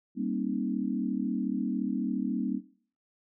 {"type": "chord", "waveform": "sine", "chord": "C minor seventh", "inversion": "second", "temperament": "equal with one note detuned", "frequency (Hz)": [196, 233.1, 267.3, 311.1], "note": ["G3", "Bb3", "C4", "Eb4"], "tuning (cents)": [0, 0, 37, 0], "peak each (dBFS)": [-34, -32, -33, -37], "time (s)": [0.15, 2.61], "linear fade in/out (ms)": 50, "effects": ["noise-tail reverb RT60 0.5 s tail -18 dB re dry"]}